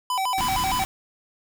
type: tone with vibrato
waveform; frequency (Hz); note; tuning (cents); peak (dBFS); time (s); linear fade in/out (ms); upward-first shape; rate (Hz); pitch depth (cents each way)
square; 876; A5; -8; -23; 0.1-0.84; 2; square; 6.5; 230
type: band-stop noise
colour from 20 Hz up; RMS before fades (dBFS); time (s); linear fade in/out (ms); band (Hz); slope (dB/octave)
pink; -30; 0.38-0.85; 0; 350 to 800; 48
effects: none